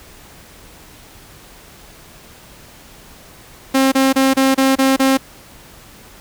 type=tone bursts; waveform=sawtooth; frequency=267.1 Hz; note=C4; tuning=36 cents sharp; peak=-7 dBFS; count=7; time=3.74-5.174 s; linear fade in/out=10 ms; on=180 ms; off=29 ms; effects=pink hiss -42 dBFS RMS until 6.2 s